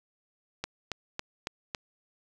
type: click train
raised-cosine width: 0.2 ms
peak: -15 dBFS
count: 5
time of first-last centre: 0.64-1.748 s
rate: 3.61 Hz
effects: none